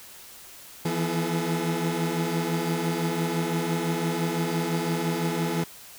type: tone cluster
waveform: 30% pulse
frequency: 162.5 / 168.4 / 248.6 / 428.7 Hz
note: E3 / E3 / B3 / A4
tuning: -24 / +37 / +12 / -45 cents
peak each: -29 / -25 / -31 / -29 dBFS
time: 0.85-5.64 s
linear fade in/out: 5 ms
effects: white hiss -46 dBFS RMS until 5.98 s